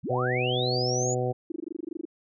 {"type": "linear sweep", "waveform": "sine", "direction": "up", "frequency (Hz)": [80.3, 7040], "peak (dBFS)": -29, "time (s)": [0.03, 1.15], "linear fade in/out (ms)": 20}
{"type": "harmonic tone", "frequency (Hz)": 125, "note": "B2", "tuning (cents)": 21, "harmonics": [1, 2, 3, 4, 5, 6], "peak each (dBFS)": [-29, -37, -31, -30, -36, -34], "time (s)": [0.09, 1.33], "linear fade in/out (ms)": 20}
{"type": "tone bursts", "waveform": "sine", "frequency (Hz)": 329.6, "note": "E4", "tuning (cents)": 0, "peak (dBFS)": -29, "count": 14, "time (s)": [1.5, 2.053], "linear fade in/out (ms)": 5, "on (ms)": 20, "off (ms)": 21}
{"effects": []}